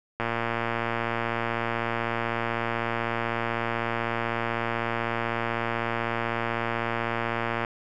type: click train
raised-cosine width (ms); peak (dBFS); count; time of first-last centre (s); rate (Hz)
0.5; -12; 865; 0.2-7.648; 116
effects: none